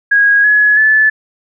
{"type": "tone with pitch steps", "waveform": "sine", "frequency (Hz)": [1646, 1691.3, 1737.8], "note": ["G#6", "G#6", "A6"], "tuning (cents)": [-16, 31, -22], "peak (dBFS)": -6, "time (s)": [0.11, 1.1], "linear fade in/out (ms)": 10, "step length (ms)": 330, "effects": []}